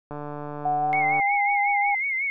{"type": "click train", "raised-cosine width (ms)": 1, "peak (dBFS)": -21, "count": 161, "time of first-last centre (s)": [0.11, 1.198], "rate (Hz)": 147}
{"type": "tone with pitch glide", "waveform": "sine", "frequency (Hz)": [739, 810.6], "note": ["F#5", "G#5"], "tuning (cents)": [-2, -42], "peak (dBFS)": -21, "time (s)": [0.65, 1.95], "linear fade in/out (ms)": 5, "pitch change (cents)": 160, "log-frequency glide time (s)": [0.77, 1.32]}
{"type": "tone with vibrato", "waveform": "sine", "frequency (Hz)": 2150, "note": "C7", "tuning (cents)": 47, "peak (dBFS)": -23, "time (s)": [0.93, 2.3], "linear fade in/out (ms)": 0, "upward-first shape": "sine", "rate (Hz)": 5.5, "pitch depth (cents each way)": 73}
{"effects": []}